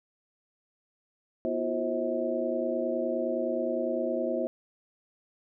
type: tone cluster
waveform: sine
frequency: 243.2 / 332.2 / 361.9 / 530 / 642 Hz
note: B3 / E4 / F#4 / C5 / E5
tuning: -26 / +13 / -38 / +22 / -46 cents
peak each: -34 / -35 / -34 / -32 / -32 dBFS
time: 1.45-4.47 s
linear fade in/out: 0 ms
effects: none